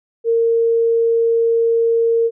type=tone; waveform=sine; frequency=460 Hz; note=A#4; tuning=23 cents flat; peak=-12 dBFS; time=0.24-2.31 s; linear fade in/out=50 ms; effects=none